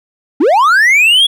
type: linear sweep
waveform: triangle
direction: up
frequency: 246.9 to 3400 Hz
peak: -4 dBFS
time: 0.4-1.27 s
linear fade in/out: 10 ms
effects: none